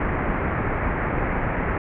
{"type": "low-pass noise", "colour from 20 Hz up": "pink", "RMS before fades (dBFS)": -24, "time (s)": [0, 1.78], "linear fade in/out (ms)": 2, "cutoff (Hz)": 2200, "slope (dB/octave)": 48, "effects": []}